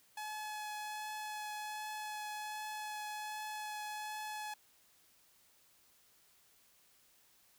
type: tone with vibrato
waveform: sawtooth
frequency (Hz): 850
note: G#5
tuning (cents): +40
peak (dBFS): -37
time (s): 0.17-4.54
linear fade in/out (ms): 5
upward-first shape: triangle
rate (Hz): 1.3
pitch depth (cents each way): 11
effects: white hiss -68 dBFS RMS until 7.58 s